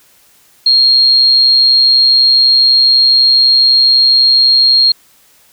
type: tone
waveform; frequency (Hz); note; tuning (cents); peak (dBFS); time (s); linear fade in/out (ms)
sine; 4244; C8; +24; -5; 0.66-4.92; 5
effects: white hiss -48 dBFS RMS until 5.52 s